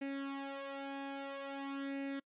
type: tone with flanger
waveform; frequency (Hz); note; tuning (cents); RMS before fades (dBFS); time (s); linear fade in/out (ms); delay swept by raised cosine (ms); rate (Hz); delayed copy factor
sawtooth; 275.7; C#4; -9; -42; 0.01-2.2; 10; 0.44 to 2.44; 0.5; +0.75
effects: noise-tail reverb RT60 0.1 s tail -25 dB re dry + resampled to 8000 Hz